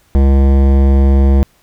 sine tone with hard clipping, 68.1 Hz, C#2, 30 cents flat, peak -8 dBFS, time 0.15-1.43 s, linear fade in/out 0 ms, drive 16 dB, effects pink hiss -53 dBFS RMS until 1.62 s

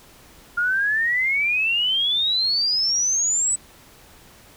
sine exponential sweep, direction up, 1400 to 8060 Hz, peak -18 dBFS, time 0.57-3.56 s, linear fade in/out 10 ms, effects pink hiss -49 dBFS RMS until 4.56 s

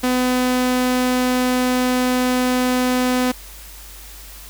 sawtooth tone, 251.8 Hz, B3, 34 cents sharp, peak -12 dBFS, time 0.03-3.32 s, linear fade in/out 10 ms, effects added 50 Hz sine -39 dBFS peak until 4.49 s + white hiss -40 dBFS RMS until 4.49 s

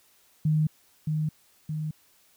sine tone with echo, 154.4 Hz, D#3, 13 cents flat, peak -20 dBFS, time 0.45-0.67 s, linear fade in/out 5 ms, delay 620 ms, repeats 2, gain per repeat -4 dB, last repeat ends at 1.91 s, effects white hiss -62 dBFS RMS until 2.36 s

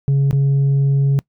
sine tone with dropouts, 138.59 Hz, C#3, in tune, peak -9 dBFS, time 0.08-1.19 s, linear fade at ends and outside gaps 0 ms, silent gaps 0.31-0.329 s, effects noise-tail reverb RT60 0.1 s tail -26 dB re dry + tanh soft clip ceiling -11 dBFS

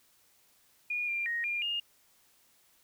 sine tone with pitch steps, 2439 / 2386 / 1872 / 2405 / 2835 Hz, D#7 / D7 / A#6 / D7 / F7, -35 / +27 / +7 / +41 / +25 cents, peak -30 dBFS, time 0.9-1.8 s, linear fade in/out 5 ms, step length 180 ms, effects white hiss -66 dBFS RMS until 2.83 s

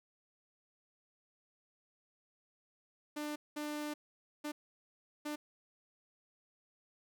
sawtooth tone bursts at uneven times, 298.1 Hz, D4, 26 cents sharp, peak -34 dBFS, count 4, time 3.16-3.36 / 3.56-3.94 / 4.44-4.52 / 5.25-5.36 s, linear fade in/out 10 ms, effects none

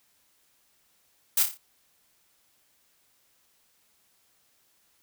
blue noise with echo, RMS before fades -22 dBFS, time 1.37-1.43 s, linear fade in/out 5 ms, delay 29 ms, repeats 5, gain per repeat -6 dB, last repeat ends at 1.575 s, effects white hiss -67 dBFS RMS until 5.02 s

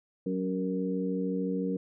harmonic tone with a mistuned harmonic, 93.4 Hz, F#2, 17 cents sharp, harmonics 2 / 3 / 4 / 5, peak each -31 / -33 / -41 / -34 dBFS, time 0.26-1.77 s, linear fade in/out 5 ms, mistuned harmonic 4, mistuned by +33 cents, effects none

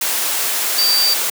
sine tone in noise, 4649 Hz, D8, 18 cents flat, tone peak -13 dBFS, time 0.78-1.14 s, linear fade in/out 5 ms, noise white, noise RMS -19 dBFS, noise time 0.01-1.3 s, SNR +3 dB, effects high-pass 400 Hz 12 dB/octave

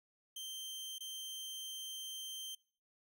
sawtooth tone with dropouts, 3136 Hz, G7, in tune, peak -40 dBFS, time 0.36-2.55 s, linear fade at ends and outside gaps 5 ms, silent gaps 0.984-1.005 s, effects noise-tail reverb RT60 0.5 s tail -24 dB re dry

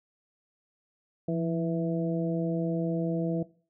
harmonic tone with a mistuned harmonic, 164.81 Hz, E3, in tune, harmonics 1 / 2 / 3 / 4, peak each -29 / -32 / -34 / -35 dBFS, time 1.28-3.43 s, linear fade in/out 5 ms, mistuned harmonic 1, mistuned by +47 cents, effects noise-tail reverb RT60 0.4 s tail -20 dB re dry

